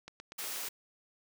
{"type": "click train", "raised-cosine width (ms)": 0.2, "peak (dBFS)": -28, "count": 6, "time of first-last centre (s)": [0.08, 0.682], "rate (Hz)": 8.31}
{"type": "high-pass noise", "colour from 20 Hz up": "white", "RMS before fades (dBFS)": -39, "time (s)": [0.38, 0.69], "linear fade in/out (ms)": 10, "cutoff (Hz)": 380, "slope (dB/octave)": 12}
{"effects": []}